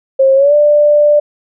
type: tone with pitch glide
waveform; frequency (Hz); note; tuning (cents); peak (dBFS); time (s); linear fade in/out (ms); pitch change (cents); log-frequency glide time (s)
sine; 536 to 591.3; C5 to D5; +42 to +12; -5; 0.19-1.2; 10; +170; 0.35-0.54
effects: none